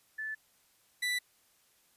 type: tone pair in turn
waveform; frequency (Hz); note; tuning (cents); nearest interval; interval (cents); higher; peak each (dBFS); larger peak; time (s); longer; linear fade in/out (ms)
sine / 30% pulse; 1746 / 1977.4; A6 / B6; -14 / +2; major second; 216; second; -35 / -27; second; 0.18-0.35 / 1.02-1.19; neither; 10
effects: white hiss -68 dBFS RMS until 1.96 s + resampled to 32000 Hz